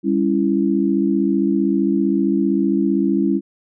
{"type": "chord", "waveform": "sine", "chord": "C# diminished", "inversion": "second", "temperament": "just", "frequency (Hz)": [199.57, 277.2, 332.6], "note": ["G3", "C#4", "E4"], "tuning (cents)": [31, 0, 16], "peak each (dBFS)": -19, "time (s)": [0.03, 3.41], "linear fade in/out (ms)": 50, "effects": []}